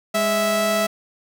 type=tone pair together; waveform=sawtooth; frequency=205.9 / 656.2 Hz; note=G#3 / E5; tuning=-15 / -8 cents; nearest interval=octave + minor sixth; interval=2007 cents; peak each=-21 / -15 dBFS; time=0.14-0.87 s; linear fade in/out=10 ms; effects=none